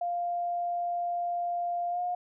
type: tone with pitch glide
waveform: sine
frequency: 698.5 to 713.6 Hz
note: F5 to F5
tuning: 0 to +37 cents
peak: -28 dBFS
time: 0.01-2.15 s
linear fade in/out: 5 ms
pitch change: +37 cents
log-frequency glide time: 1.9-2 s
effects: none